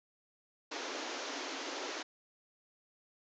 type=band-pass noise; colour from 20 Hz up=pink; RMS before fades=-41 dBFS; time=0.71-2.03 s; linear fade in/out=10 ms; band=260 to 6800 Hz; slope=96 dB/octave; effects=none